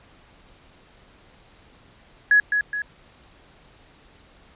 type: tone with echo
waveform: sine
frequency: 1679 Hz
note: G#6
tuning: 18 cents sharp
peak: -12 dBFS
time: 2.31-2.4 s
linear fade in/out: 2 ms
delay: 210 ms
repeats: 2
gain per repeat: -6 dB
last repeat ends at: 2.82 s
effects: pink hiss -53 dBFS RMS until 4.55 s + resampled to 8000 Hz